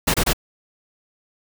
pink noise bursts, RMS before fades -18 dBFS, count 3, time 0.07-0.333 s, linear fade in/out 10 ms, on 71 ms, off 25 ms, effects none

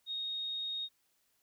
sine tone, 3729 Hz, A#7, in tune, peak -35 dBFS, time 0.06-0.89 s, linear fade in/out 50 ms, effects white hiss -75 dBFS RMS until 1.42 s

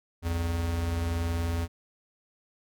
square tone pair together, 63.27 / 84.4 Hz, B1 / E2, +43 / +41 cents, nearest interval perfect fourth, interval 498 cents, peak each -37 / -28 dBFS, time 0.22-1.68 s, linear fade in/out 50 ms, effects none

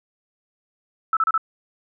sine tone bursts, 1314 Hz, E6, 6 cents flat, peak -16 dBFS, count 4, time 1.13-1.378 s, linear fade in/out 2 ms, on 38 ms, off 32 ms, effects none

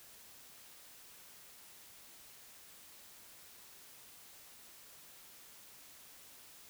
silence, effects white hiss -57 dBFS RMS until 6.69 s

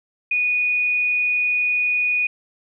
sine tone, 2468 Hz, D#7, 15 cents flat, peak -17 dBFS, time 0.31-2.27 s, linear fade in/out 5 ms, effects none

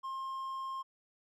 triangle tone, 1064 Hz, C6, 29 cents sharp, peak -35 dBFS, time 0.03-0.83 s, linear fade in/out 20 ms, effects none

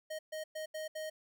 square tone bursts at uneven times, 624 Hz, D#5, 5 cents sharp, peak -39 dBFS, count 5, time 0.1-0.19 / 0.32-0.44 / 0.55-0.66 / 0.74-0.88 / 0.95-1.1 s, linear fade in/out 10 ms, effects none

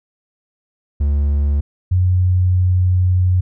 triangle / sine tone pair in turn, 71.9 / 91.23 Hz, D2 / F#2, -36 / -24 cents, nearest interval major third, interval 412 cents, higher second, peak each -11 dBFS, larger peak neither, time 1-1.61 / 1.91-3.41 s, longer second, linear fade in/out 10 ms, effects none

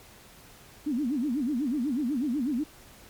sine tone with vibrato, 266.1 Hz, C4, 29 cents sharp, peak -25 dBFS, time 0.86-2.64 s, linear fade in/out 10 ms, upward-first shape sine, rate 8.1 Hz, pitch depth 260 cents each way, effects pink hiss -52 dBFS RMS until 3.09 s + MP3 96 kbps

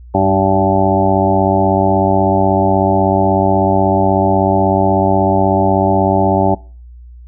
harmonic tone with a mistuned harmonic, 96.3 Hz, G2, 30 cents flat, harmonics 1 / 2 / 3 / 4 / 6 / 7 / 8 / 9, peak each -18 / -18 / -18 / -18 / -18 / -18 / -18 / -18 dBFS, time 0.14-6.55 s, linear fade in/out 10 ms, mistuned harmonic 3, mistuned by +18 cents, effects noise-tail reverb RT60 0.4 s tail -23 dB re dry + added 60 Hz sine -33 dBFS peak until 7.27 s

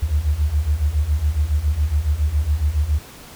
sine beating tone pair, 70.3 / 77.5 Hz, C#2 / D#2, +25 / -6 cents, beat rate 7.2 Hz, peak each -21 / -18 dBFS, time 0.02-2.99 s, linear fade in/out 10 ms, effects pink hiss -41 dBFS RMS until 3.35 s

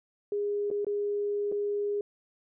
sine tone with dropouts, 410 Hz, G#4, 22 cents flat, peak -27 dBFS, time 0.32-2.01 s, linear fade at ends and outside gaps 2 ms, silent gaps 0.703-0.712 / 0.847-0.867 / 1.517-1.522 s, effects none

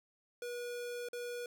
square tone with dropouts, 483.7 Hz, B4, 36 cents flat, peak -40 dBFS, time 0.42-1.46 s, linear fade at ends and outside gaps 2 ms, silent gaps 1.087-1.131 s, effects none

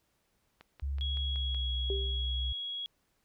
click train, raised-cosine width 0.3 ms, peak -34 dBFS, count 6, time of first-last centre 0.61-1.546 s, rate 5.34 Hz
sine tone with pitch glide, 69.2 to 63.82 Hz, C#2 to C2, -2 to -43 cents, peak -31 dBFS, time 0.82-2.53 s, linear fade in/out 10 ms, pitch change -141 cents, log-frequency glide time 1.28-1.69 s
sine tone, 3322 Hz, G#7, in tune, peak -35 dBFS, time 1.01-2.86 s, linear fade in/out 0 ms
sine tone with exponential decay, 393.4 Hz, G4, 6 cents sharp, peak -30 dBFS, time 1.9-2.31 s, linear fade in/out 1 ms, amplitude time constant 88 ms
effects pink hiss -75 dBFS RMS until 3.24 s

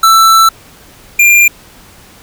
square tone pair in turn, 1328 / 2394 Hz, E6 / D7, +12 / +33 cents, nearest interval minor seventh, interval 1021 cents, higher second, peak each -4 dBFS, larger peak neither, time 0.03-0.49 / 1.19-1.48 s, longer first, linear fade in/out 5 ms, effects pink hiss -39 dBFS RMS until 2.22 s

